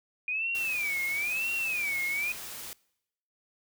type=tone with vibrato; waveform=sine; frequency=2432 Hz; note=D#7; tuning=40 cents flat; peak=-28 dBFS; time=0.28-2.32 s; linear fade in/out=2 ms; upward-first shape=sine; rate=1 Hz; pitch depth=210 cents each way
type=noise; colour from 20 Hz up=white; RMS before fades=-41 dBFS; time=0.55-2.73 s; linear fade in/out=0 ms
effects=noise-tail reverb RT60 0.8 s tail -23 dB re dry